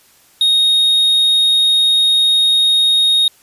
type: tone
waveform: triangle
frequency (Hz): 3729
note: A#7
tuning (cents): 0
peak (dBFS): -8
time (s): 0.41-3.28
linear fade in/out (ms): 2
effects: white hiss -50 dBFS RMS until 3.42 s + resampled to 32000 Hz